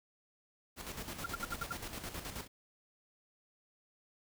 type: noise with tremolo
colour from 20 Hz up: pink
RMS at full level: -42 dBFS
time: 0.76-2.48 s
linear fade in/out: 50 ms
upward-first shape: square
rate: 9.4 Hz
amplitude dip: 55%
type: tone bursts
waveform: sine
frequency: 1385 Hz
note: F6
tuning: 15 cents flat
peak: -34 dBFS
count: 6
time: 1.24-1.726 s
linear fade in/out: 5 ms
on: 21 ms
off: 72 ms
effects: none